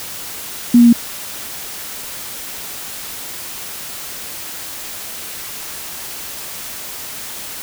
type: tone with pitch steps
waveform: sine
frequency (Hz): 240 / 237.5 / 235.1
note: B3 / A#3 / A#3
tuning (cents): -49 / +33 / +15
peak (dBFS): -4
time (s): 0.74-0.929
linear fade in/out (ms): 5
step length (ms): 63
effects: white hiss -29 dBFS RMS until 7.62 s